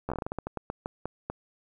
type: slowing click train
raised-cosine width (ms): 1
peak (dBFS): -18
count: 16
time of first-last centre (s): 0.09-1.3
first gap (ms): 12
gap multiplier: 1.24
effects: 10-bit